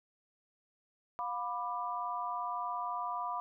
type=chord; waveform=sine; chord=B diminished; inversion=second; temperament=just; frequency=711.2 / 987.8 / 1185.3 Hz; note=F5 / B5 / D6; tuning=+31 / 0 / +16 cents; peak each=-40 / -37 / -39 dBFS; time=1.19-3.4 s; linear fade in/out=0 ms; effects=none